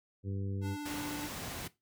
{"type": "harmonic tone", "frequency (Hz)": 98, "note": "G2", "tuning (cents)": 0, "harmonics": [1, 2, 3, 4, 5], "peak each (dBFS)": [-34, -43, -45, -48, -52], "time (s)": [0.23, 0.77], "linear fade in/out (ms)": 50}
{"type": "tone with vibrato", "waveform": "square", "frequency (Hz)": 294.4, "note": "D4", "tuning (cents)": 4, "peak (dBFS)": -38, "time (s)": [0.61, 1.3], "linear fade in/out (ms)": 50, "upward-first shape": "sine", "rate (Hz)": 16, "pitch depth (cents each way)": 12}
{"type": "noise", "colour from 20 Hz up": "pink", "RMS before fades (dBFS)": -41, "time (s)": [0.85, 1.68], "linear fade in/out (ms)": 10}
{"effects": ["noise-tail reverb RT60 0.2 s tail -17 dB re dry", "high-pass 60 Hz 12 dB/octave"]}